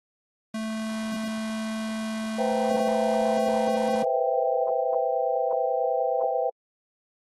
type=tone; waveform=square; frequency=220 Hz; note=A3; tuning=in tune; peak=-29 dBFS; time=0.54-4.03 s; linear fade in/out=5 ms
type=chord; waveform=sine; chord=C major seventh; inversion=third; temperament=equal; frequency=493.9 / 523.3 / 659.3 / 784 Hz; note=B4 / C5 / E5 / G5; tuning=0 / 0 / 0 / 0 cents; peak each=-28 dBFS; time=2.38-6.5 s; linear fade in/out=10 ms
effects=AAC 32 kbps